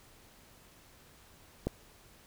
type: click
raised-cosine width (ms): 2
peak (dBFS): -17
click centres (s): 1.67
effects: pink hiss -59 dBFS RMS until 2.26 s